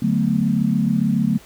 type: chord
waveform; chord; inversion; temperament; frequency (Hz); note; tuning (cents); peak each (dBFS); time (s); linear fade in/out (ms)
sine; B minor seventh; first; equal; 146.83 / 185 / 220 / 246.9; D3 / F#3 / A3 / B3; 0 / 0 / 0 / 0; -23 / -21 / -19 / -24; 0.02-1.38; 5
effects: pink hiss -46 dBFS RMS until 1.45 s